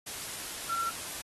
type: tone in noise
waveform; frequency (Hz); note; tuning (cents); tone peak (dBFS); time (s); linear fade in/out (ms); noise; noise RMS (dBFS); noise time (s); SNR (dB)
sine; 1359; F6; -48; -29; 0.69-0.9; 10; white; -39; 0.06-1.22; +7
effects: AAC 32 kbps